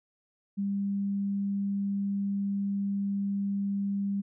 sine tone, 199.2 Hz, G3, 28 cents sharp, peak -27 dBFS, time 0.57-4.22 s, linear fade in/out 20 ms, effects none

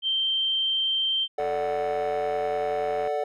sine tone, 3136 Hz, G7, in tune, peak -22 dBFS, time 0.02-1.28 s, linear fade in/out 50 ms
triangle chord, D major, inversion second, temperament equal, 440 / 587.3 / 740 Hz, A4 / D5 / F#5, 0 / 0 / 0 cents, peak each -27 dBFS, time 1.38-3.24 s, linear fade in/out 5 ms
click train, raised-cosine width 0.5 ms, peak -24 dBFS, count 152, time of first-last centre 1.4-3.074 s, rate 90.2 Hz
effects none

